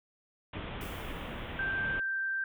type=low-pass noise; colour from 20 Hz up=pink; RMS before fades=-40 dBFS; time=0.53-2 s; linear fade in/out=5 ms; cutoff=3500 Hz; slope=96 dB/octave
type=clicks; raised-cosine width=2 ms; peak=-30 dBFS; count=2; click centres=0.57 / 0.58 s
type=noise with exponential decay; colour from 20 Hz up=blue; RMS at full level=-49 dBFS; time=0.81-2.06 s; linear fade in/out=0 ms; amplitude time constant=270 ms
type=tone; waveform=sine; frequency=1568 Hz; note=G6; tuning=in tune; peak=-30 dBFS; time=1.59-2.44 s; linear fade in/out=2 ms
effects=none